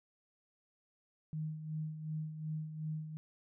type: tone with tremolo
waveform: sine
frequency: 155.56 Hz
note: D#3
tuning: in tune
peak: -35 dBFS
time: 1.33-3.17 s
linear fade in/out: 0 ms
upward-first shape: sine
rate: 2.7 Hz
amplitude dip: 60%
effects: none